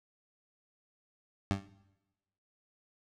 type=tone with exponential decay; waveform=20% pulse; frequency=98 Hz; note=G2; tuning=in tune; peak=-20 dBFS; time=1.51-1.68 s; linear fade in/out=0 ms; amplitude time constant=35 ms; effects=noise-tail reverb RT60 1.0 s tail -19 dB re dry + low-pass 7000 Hz 12 dB/octave